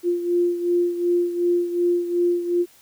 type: beating tone pair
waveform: sine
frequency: 349.2 / 351.9 Hz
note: F4 / F4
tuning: 0 / +13 cents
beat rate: 2.7 Hz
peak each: -19 / -25 dBFS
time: 0.03-2.66 s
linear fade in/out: 50 ms
effects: white hiss -53 dBFS RMS until 2.81 s